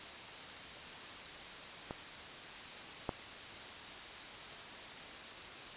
clicks, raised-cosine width 1 ms, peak -26 / -20 dBFS, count 2, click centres 1.909 / 3.092 s, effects white hiss -47 dBFS RMS until 5.76 s + resampled to 8000 Hz

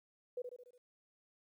sine tone with echo, 493.9 Hz, B4, in tune, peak -37 dBFS, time 0.37-0.42 s, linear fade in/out 5 ms, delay 72 ms, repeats 5, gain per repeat -5 dB, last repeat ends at 0.78 s, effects 13-bit

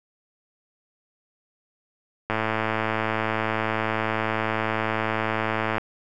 click train, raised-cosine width 0.5 ms, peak -9 dBFS, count 384, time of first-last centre 2.3-5.782 s, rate 110 Hz, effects none

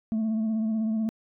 sine tone with vibrato, 220.2 Hz, A3, 2 cents sharp, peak -21 dBFS, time 0.12-1.09 s, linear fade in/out 0 ms, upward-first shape sine, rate 16 Hz, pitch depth 34 cents each way, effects tanh soft clip ceiling -23 dBFS

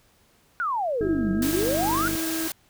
sine exponential two-way sweep, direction down then up, 1498 to 181.8 to 1489 Hz, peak -23 dBFS, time 0.6-2.08 s, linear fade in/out 0 ms, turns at 1.31 s
harmonic tone, 323.7 Hz, E4, 31 cents flat, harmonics 1 / 2 / 4 / 5, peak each -27 / -41 / -46 / -40 dBFS, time 1.01-2.48 s, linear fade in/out 5 ms
click train, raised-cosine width 3 ms, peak -20 dBFS, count 58, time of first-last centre 1.01-2.152 s, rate 49.9 Hz
white noise, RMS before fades -31 dBFS, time 1.42-2.52 s, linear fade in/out 2 ms
effects pink hiss -61 dBFS RMS until 2.69 s

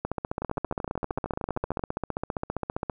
two click trains, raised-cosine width 1 ms, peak -17 / -14 dBFS, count 19 / 44, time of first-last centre 0.42-1.794 / 0.05-2.898 s, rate 13.1 / 15.1 Hz, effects none

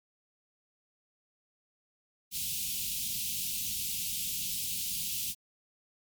white band-stop noise, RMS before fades -34 dBFS, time 2.31-5.35 s, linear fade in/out 50 ms, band 230 to 2600 Hz, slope 48 dB/octave, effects MP3 96 kbps

